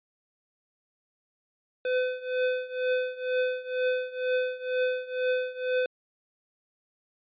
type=tone with tremolo; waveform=square; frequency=506 Hz; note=B4; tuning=42 cents sharp; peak=-23 dBFS; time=1.85-5.86 s; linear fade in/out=2 ms; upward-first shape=triangle; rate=2.1 Hz; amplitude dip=90%; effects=resampled to 8000 Hz